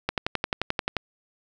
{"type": "click train", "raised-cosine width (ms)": 0.3, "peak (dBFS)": -8, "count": 11, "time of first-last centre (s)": [0.09, 0.967], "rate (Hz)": 11.4, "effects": []}